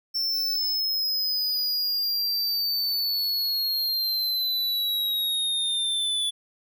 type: linear sweep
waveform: square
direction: down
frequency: 5390 to 3442 Hz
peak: -24 dBFS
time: 0.14-6.31 s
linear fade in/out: 20 ms
effects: none